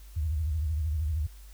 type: tone with vibrato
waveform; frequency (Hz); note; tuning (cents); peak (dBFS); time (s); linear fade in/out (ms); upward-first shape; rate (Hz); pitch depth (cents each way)
sine; 77.3; D#2; -11; -26; 0.16-1.27; 10; sine; 13; 150
effects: added 50 Hz sine -45 dBFS peak until 1.53 s + white hiss -58 dBFS RMS until 1.53 s